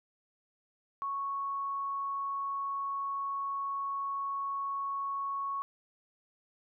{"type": "tone", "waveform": "sine", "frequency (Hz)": 1107, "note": "C#6", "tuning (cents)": -3, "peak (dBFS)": -32, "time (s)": [1.02, 5.62], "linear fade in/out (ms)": 0, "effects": []}